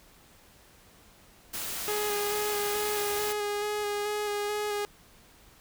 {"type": "noise", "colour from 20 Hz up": "white", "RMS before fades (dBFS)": -35, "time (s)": [1.53, 3.33], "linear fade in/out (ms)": 10}
{"type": "tone with vibrato", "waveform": "sawtooth", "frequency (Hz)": 415.3, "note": "G#4", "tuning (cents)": 0, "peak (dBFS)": -25, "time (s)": [1.88, 4.85], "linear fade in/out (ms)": 0, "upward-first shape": "square", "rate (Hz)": 2.3, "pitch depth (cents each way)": 14}
{"effects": ["pink hiss -57 dBFS RMS until 5.6 s"]}